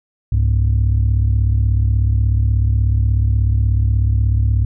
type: tone pair together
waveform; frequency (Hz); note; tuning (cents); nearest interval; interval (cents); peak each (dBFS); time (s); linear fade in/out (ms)
sine; 66 / 102.49; C2 / G#2; +16 / -22; minor sixth; 762; -13; 0.32-4.65; 5
effects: tanh soft clip ceiling -8 dBFS